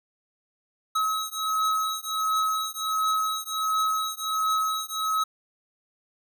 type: beating tone pair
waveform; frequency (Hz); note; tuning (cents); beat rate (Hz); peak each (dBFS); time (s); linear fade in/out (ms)
square; 1282 / 1283.4; E6 / E6; -49 / -47; 1.4; -28; 0.95-5.24; 10
effects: none